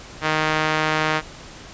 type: tone with band-pass filter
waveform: sawtooth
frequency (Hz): 155.56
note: D#3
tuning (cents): 0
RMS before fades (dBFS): -21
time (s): 0.21-1.22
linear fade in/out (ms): 50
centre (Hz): 1700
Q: 0.84
effects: pink hiss -40 dBFS RMS until 1.73 s + resampled to 16000 Hz